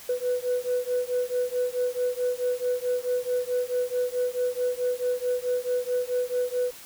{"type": "beating tone pair", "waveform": "sine", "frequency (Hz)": [493.9, 498.5], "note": ["B4", "B4"], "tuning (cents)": [0, 16], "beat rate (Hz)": 4.6, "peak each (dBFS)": -26, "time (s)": [0.09, 6.71], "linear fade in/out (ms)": 5, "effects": ["tanh soft clip ceiling -19 dBFS", "white hiss -45 dBFS RMS until 6.85 s"]}